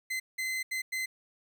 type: tone bursts at uneven times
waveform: 40% pulse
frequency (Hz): 2053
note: C7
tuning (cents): -33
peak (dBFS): -30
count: 4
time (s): 0.1-0.2 / 0.38-0.63 / 0.71-0.82 / 0.92-1.06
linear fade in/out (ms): 10
effects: none